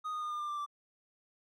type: tone with pitch steps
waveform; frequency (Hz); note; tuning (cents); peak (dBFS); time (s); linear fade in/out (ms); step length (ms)
triangle; 1244.5 / 1231.6 / 1218.9 / 1206.3 / 1193.8 / 1181.5 / 1169.2; D#6 / D#6 / D#6 / D6 / D6 / D6 / D6; 0 / -18 / -36 / +46 / +28 / +10 / -8; -33; 0.04-0.663; 20; 89
effects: none